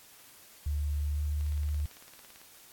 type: tone with pitch glide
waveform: sine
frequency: 73.42 to 74.32 Hz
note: D2 to D2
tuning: 0 to +21 cents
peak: -28 dBFS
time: 0.66-1.86 s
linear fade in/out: 5 ms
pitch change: +21 cents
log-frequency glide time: 1.16-1.23 s
type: click train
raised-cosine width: 0.2 ms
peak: -35 dBFS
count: 19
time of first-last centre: 1.41-2.416 s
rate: 17.9 Hz
effects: white hiss -55 dBFS RMS until 2.72 s + AAC 64 kbps